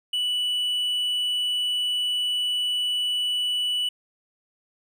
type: tone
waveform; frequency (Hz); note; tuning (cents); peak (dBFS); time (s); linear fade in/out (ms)
triangle; 2960; F#7; 0; -21; 0.13-3.89; 5
effects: none